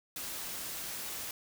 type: noise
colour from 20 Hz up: white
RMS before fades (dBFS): -40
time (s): 0.16-1.31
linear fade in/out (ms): 2
effects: none